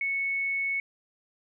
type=tone; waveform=sine; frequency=2209 Hz; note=C#7; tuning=7 cents flat; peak=-26 dBFS; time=0.01-0.8 s; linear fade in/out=2 ms; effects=none